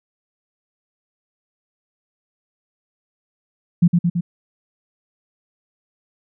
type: tone with echo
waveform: sine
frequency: 173 Hz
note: F3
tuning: 16 cents flat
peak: -8 dBFS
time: 3.82-3.88 s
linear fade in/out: 10 ms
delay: 110 ms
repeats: 3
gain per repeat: -3 dB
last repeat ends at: 4.21 s
effects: none